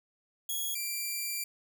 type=tone pair in turn; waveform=5% pulse; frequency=3332 / 2356 Hz; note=G#7 / D7; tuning=+5 / +5 cents; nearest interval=tritone; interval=600 cents; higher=first; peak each=-23 dBFS; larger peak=neither; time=0.49-0.75 / 0.75-1.44 s; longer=second; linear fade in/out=5 ms; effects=none